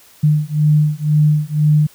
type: beating tone pair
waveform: sine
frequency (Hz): 150 / 152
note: D3 / D#3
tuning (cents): +37 / -40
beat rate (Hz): 2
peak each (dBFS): -14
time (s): 0.23-1.87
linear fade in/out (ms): 10
effects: white hiss -47 dBFS RMS until 1.94 s